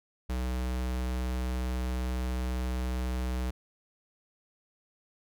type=tone; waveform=square; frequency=62.7 Hz; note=B1; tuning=27 cents sharp; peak=-30 dBFS; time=0.29-3.51 s; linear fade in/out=10 ms; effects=none